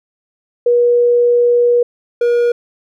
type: tone pair in turn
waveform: sine / triangle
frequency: 481.5 / 477.9 Hz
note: B4 / A#4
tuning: -44 / +43 cents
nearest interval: unison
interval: 13 cents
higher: first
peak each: -8 dBFS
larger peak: neither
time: 0.66-1.83 / 2.21-2.52 s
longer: first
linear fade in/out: 5 ms
effects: none